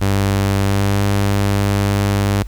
sawtooth tone with pitch glide, 98.7 to 100.37 Hz, G2 to G2, +12 to +41 cents, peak -10 dBFS, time 0.01-2.43 s, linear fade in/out 10 ms, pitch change +29 cents, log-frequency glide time 0.61-1 s, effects added 50 Hz sine -26 dBFS peak until 2.47 s + pink hiss -49 dBFS RMS until 2.47 s

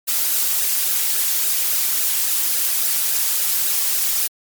blue noise with flanger, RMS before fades -19 dBFS, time 0.07-4.28 s, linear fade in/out 20 ms, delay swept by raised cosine 0.88 to 4.98 ms, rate 3.6 Hz, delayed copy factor -0.8, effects MP3 96 kbps

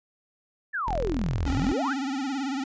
sine exponential two-way sweep, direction down then up, 1812 to 61.74 to 1812 Hz, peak -26 dBFS, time 0.73-1.94 s, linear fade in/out 20 ms, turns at 1.49 s
sawtooth tone, 41.99 Hz, E1, 33 cents sharp, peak -25 dBFS, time 0.87-1.73 s, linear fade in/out 10 ms
square tone with vibrato, 271 Hz, C#4, 39 cents flat, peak -28 dBFS, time 1.46-2.64 s, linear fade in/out 5 ms, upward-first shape sine, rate 18 Hz, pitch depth 100 cents each way
effects resampled to 16000 Hz

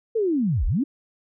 sine linear two-way sweep, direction down then up, 466.2 to 30 to 304.4 Hz, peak -19 dBFS, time 0.15-0.84 s, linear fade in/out 10 ms, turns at 0.66 s, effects none

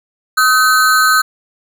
square ring-modulated tone, 1396.9 Hz, F6, in tune, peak -6 dBFS, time 0.37-1.22 s, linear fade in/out 10 ms, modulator 128 Hz, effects none

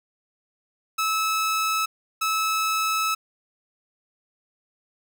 sawtooth tone bursts at uneven times, 1300 Hz, E6, 24 cents flat, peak -18 dBFS, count 2, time 0.98-1.86 / 2.21-3.15 s, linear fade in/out 10 ms, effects none

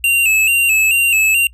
square tone with vibrato, 2683 Hz, E7, 30 cents sharp, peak -11 dBFS, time 0.04-1.47 s, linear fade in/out 2 ms, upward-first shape square, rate 2.3 Hz, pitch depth 54 cents each way, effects noise-tail reverb RT60 0.1 s tail -25 dB re dry + added 60 Hz sine -39 dBFS peak until 1.53 s

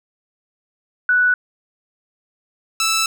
sine / 10% pulse tone pair in turn, 1480 / 1318.5 Hz, F#6 / E6, 0 / 0 cents, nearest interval major second, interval 200 cents, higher first, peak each -12 / -8 dBFS, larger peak second, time 1.09-1.34 / 2.8-3.06 s, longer second, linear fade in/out 2 ms, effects none

